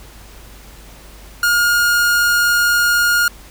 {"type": "tone", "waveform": "45% pulse", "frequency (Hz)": 1423, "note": "F6", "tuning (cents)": 32, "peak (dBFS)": -12, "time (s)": [1.43, 3.28], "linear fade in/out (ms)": 2, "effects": ["added 50 Hz sine -39 dBFS peak until 3.5 s", "pink hiss -42 dBFS RMS until 3.5 s"]}